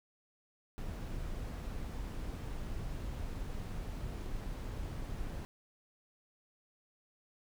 brown noise, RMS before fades -40 dBFS, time 0.78-5.45 s, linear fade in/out 0 ms, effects none

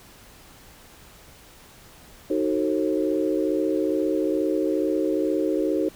sine chord, D# diminished seventh, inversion none, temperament just, 311.1 / 373.4 / 448 / 537.6 Hz, D#4 / F#4 / A4 / C5, 0 / +16 / +31 / +47 cents, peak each -24 / -26 / -28 / -28 dBFS, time 2.3-5.89 s, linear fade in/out 5 ms, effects pink hiss -49 dBFS RMS until 5.95 s

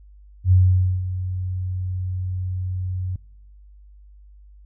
sine tone with ADSR envelope, 92.1 Hz, F#2, 7 cents flat, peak -10 dBFS, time 0.44-3.16 s, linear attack 77 ms, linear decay 500 ms, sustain -13 dB, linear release 3 ms, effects noise-tail reverb RT60 0.9 s tail -25 dB re dry + added 50 Hz sine -44 dBFS peak until 4.65 s

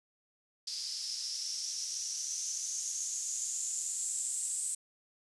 blue noise with band-pass filter sweep, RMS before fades -37 dBFS, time 0.67-4.75 s, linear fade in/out 5 ms, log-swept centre 4900 to 8100 Hz, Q 7.2, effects resampled to 24000 Hz

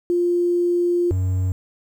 sine / triangle tone pair in turn, 350 / 92.7 Hz, F4 / F#2, +4 / +4 cents, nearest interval octave + major seventh, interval 2300 cents, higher first, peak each -16 / -16 dBFS, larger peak neither, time 0.1-1.11 / 1.11-1.52 s, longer first, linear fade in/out 0 ms, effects 8-bit

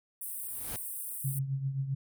pink high-pass noise, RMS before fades -39 dBFS, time 0.21-1.39 s, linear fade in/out 5 ms, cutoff 8500 Hz, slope 96 dB/octave
pink noise with exponential growth, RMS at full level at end -39 dBFS, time 0.34-0.76 s, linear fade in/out 0 ms, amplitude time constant 90 ms
sine tone with tremolo, 135.8 Hz, C#3, 35 cents flat, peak -27 dBFS, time 1.24-1.95 s, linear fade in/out 10 ms, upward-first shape triangle, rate 7.6 Hz, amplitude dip 70%
effects none

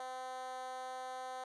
10% pulse tone with high-pass filter, 257 Hz, C4, 31 cents flat, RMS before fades -44 dBFS, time 0-1.44 s, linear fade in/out 2 ms, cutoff 650 Hz, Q 9.1, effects resampled to 24000 Hz

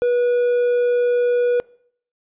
triangle tone, 486.3 Hz, B4, 27 cents flat, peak -13 dBFS, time 0.02-1.6 s, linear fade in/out 0 ms, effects noise-tail reverb RT60 0.6 s tail -23 dB re dry + resampled to 8000 Hz

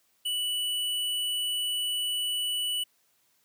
square tone, 2960 Hz, F#7, in tune, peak -28 dBFS, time 0.25-2.84 s, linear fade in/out 10 ms, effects white hiss -69 dBFS RMS until 3.44 s + high-pass 80 Hz 12 dB/octave

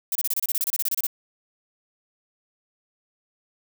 violet noise bursts, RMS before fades -24 dBFS, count 16, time 0.12-1.068 s, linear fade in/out 2 ms, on 33 ms, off 28 ms, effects none

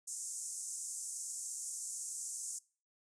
pink band-pass noise, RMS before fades -43 dBFS, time 0.07-2.59 s, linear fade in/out 10 ms, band 6400 to 9400 Hz, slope 48 dB/octave, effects noise-tail reverb RT60 0.4 s tail -23 dB re dry

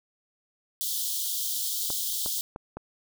white high-pass noise, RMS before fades -30 dBFS, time 0.81-2.41 s, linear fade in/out 0 ms, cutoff 3100 Hz, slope 96 dB/octave
clicks, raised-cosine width 1 ms, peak -22 dBFS, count 4, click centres 1.903 / 2.261 / 2.561 / 2.77 s
effects none

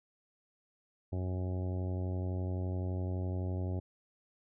harmonic tone, 91.8 Hz, F#2, 13 cents flat, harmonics 1 / 2 / 3 / 4 / 5 / 6 / 7 / 8 / 9, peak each -33 / -43 / -44 / -45 / -52 / -50 / -50 / -57 / -56 dBFS, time 1.12-3.8 s, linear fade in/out 10 ms, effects none

